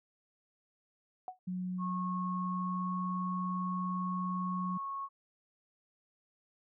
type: tone with exponential decay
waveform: sine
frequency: 740 Hz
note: F#5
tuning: in tune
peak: -34 dBFS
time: 1.28-1.39 s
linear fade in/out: 1 ms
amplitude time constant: 22 ms
type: tone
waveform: sine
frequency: 182.5 Hz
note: F#3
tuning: 24 cents flat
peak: -34 dBFS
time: 1.47-4.78 s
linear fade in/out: 10 ms
type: tone with pitch glide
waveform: sine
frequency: 1093 to 1100 Hz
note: C#6 to C#6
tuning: -25 to -14 cents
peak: -36 dBFS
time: 1.78-5.09 s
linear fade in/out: 50 ms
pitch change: +11 cents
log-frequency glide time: 2.36-2.94 s
effects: none